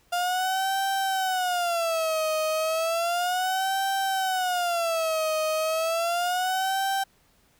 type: tone with vibrato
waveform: 35% pulse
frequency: 698.5 Hz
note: F5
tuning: in tune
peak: -22 dBFS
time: 0.12-7.04 s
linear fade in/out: 10 ms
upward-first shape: sine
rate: 0.33 Hz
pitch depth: 190 cents each way
effects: pink hiss -63 dBFS RMS until 7.59 s